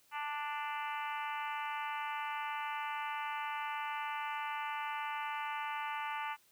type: harmonic tone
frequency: 294.4 Hz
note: D4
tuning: 4 cents sharp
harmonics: 3 / 4 / 5 / 6 / 7 / 8 / 9 / 10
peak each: -39 / -43 / -46 / -49 / -47 / -49 / -49 / -52 dBFS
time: 0.11-6.37 s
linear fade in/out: 50 ms
effects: white hiss -68 dBFS RMS until 6.51 s + high-pass 60 Hz 12 dB/octave